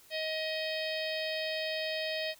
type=harmonic tone; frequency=630 Hz; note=D#5; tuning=21 cents sharp; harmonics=1 / 3 / 4 / 5 / 6 / 7 / 8; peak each=-35 / -40 / -41 / -42 / -43 / -43 / -44 dBFS; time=0.1-2.35 s; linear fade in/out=50 ms; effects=white hiss -59 dBFS RMS until 2.39 s